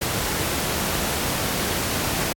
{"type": "noise", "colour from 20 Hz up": "pink", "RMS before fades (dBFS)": -24, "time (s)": [0.01, 2.33], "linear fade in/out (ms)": 10, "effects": ["high-pass 60 Hz 12 dB/octave", "AAC 64 kbps"]}